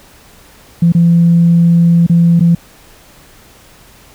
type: tone with dropouts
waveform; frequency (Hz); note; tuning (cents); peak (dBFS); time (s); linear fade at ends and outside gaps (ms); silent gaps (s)
sine; 169.7; F3; -49; -4; 0.82-2.55; 5; 0.922-0.948 / 2.066-2.096 / 2.396-2.406
effects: tanh soft clip ceiling 0 dBFS + pink hiss -42 dBFS RMS until 4.14 s